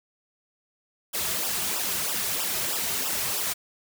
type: noise with flanger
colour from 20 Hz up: white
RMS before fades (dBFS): -28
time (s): 1.13-3.54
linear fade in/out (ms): 20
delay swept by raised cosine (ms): 0.46 to 3.86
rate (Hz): 3.1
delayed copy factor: -0.9
effects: none